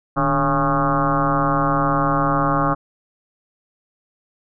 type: tone with frequency modulation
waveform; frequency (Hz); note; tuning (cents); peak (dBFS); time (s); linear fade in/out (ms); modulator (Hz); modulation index
sine; 690; F5; -21; -15; 0.16-2.75; 20; 134; 4.8
effects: none